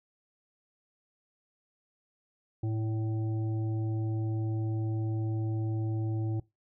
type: harmonic tone with a mistuned harmonic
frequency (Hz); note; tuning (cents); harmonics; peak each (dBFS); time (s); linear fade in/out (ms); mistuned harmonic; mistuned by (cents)
110; A2; 0; 1 / 3 / 5 / 7; -29 / -37 / -51 / -49; 2.63-6.4; 5; 5; +36
effects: noise-tail reverb RT60 0.2 s tail -20 dB re dry

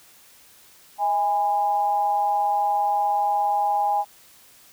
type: tone with amplitude modulation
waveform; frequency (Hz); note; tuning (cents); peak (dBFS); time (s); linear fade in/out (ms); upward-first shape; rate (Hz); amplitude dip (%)
sine; 820; G#5; -22; -16; 0.98-4.05; 50; sine; 183; 60
effects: white hiss -52 dBFS RMS until 4.72 s

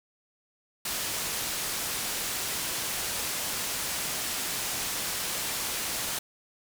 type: low-pass noise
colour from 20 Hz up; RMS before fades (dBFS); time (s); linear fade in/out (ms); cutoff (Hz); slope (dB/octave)
white; -32; 0.85-6.19; 5; 12000; 12
effects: none

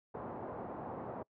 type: low-pass noise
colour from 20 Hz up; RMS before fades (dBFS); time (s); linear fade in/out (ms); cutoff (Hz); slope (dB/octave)
white; -43; 0.14-1.23; 10; 930; 24
effects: noise-tail reverb RT60 0.1 s tail -24 dB re dry + high-pass 100 Hz 12 dB/octave

